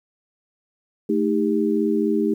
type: tone cluster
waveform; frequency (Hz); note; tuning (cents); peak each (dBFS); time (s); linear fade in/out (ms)
sine; 219.8 / 314.6 / 398.4; A3 / D#4 / G4; -2 / +19 / +28; -22; 1.09-2.34; 5
effects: 9-bit